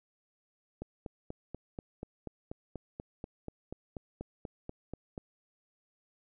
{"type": "click train", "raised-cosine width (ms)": 2, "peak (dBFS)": -26, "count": 19, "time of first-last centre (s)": [0.82, 5.178], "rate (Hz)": 4.13, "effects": []}